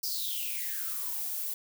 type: noise with high-pass filter sweep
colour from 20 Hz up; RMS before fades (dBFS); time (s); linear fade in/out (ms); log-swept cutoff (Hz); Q
violet; -34; 0.03-1.54; 5; 5200 to 470; 9.5
effects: none